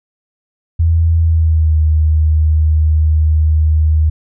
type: tone with pitch glide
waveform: sine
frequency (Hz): 82.41 to 77.78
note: E2 to D#2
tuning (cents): 0 to 0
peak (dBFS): -8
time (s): 0.79-4.1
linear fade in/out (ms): 10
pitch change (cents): -100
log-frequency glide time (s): 1.2-1.78
effects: none